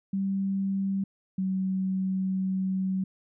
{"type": "tone pair in turn", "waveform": "sine", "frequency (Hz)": [194.7, 189.16], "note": ["G3", "F#3"], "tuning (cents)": [-12, 39], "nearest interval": "unison", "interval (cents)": 49, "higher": "first", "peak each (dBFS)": -25, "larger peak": "neither", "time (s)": [[0.13, 1.04], [1.38, 3.04]], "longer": "second", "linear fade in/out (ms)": 5, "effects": []}